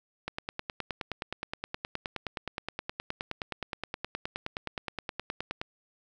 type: click train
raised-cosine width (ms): 0.3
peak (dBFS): -17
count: 52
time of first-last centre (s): 0.28-5.615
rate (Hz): 9.56
effects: none